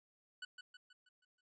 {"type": "tone with echo", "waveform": "25% pulse", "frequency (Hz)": 1486, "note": "F#6", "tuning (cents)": 7, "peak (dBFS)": -40, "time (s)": [0.42, 0.45], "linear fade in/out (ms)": 5, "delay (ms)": 160, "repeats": 6, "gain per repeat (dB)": -6, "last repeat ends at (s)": 1.41, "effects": ["resampled to 16000 Hz"]}